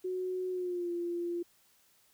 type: tone with pitch glide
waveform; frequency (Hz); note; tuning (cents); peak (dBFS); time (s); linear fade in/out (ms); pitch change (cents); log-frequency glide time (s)
sine; 368.5 to 345.8; F#4 to F4; -7 to -17; -32; 0.04-1.43; 10; -110; 0.5-0.91
effects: white hiss -67 dBFS RMS until 2.13 s